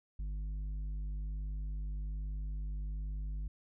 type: tone with tanh clipping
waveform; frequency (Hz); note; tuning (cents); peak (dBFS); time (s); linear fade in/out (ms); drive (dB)
sine; 50.6; G#1; -44; -37; 0.19-3.48; 5; 7
effects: none